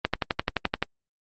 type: click train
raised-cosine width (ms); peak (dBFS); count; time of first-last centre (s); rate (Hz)
0.3; -6; 10; 0.05-0.826; 11.6
effects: low-pass 5000 Hz 12 dB/octave + Opus 24 kbps